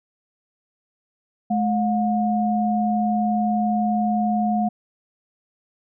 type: tone pair together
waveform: sine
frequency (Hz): 213.5 / 718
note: G#3 / F5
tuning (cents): +48 / +48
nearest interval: octave + major sixth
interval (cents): 2100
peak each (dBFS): -20 / -22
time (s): 1.5-4.69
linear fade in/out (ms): 10
effects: none